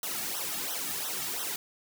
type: noise with flanger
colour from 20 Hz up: white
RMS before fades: -34 dBFS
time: 0.03-1.56 s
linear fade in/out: 2 ms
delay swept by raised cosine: 0.42 to 2.02 ms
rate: 2.9 Hz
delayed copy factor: -0.95
effects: none